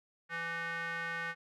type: tone with band-pass filter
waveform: square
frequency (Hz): 167.1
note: E3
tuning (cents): +24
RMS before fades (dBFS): -38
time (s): 0.29-1.35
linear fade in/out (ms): 50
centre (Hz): 1700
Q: 4.5
effects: none